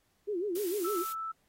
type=tone with vibrato; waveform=sine; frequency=379.3 Hz; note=F#4; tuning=43 cents sharp; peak=-30 dBFS; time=0.27-1.04 s; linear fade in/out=20 ms; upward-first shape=sine; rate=6.6 Hz; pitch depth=200 cents each way
type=noise; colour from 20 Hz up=blue; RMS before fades=-41 dBFS; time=0.55-1.13 s; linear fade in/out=5 ms
type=tone; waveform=sine; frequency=1318.5 Hz; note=E6; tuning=in tune; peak=-34 dBFS; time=0.84-1.32 s; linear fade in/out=10 ms
effects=pink hiss -73 dBFS RMS until 1.48 s + AAC 48 kbps